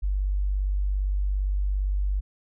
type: tone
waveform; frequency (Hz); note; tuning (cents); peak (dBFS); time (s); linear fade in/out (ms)
sine; 48.75; G1; -9; -22; 0.02-2.21; 20
effects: none